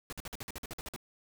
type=noise bursts; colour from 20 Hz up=pink; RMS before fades=-41 dBFS; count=12; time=0.1-0.962 s; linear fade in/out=0 ms; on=26 ms; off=50 ms; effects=none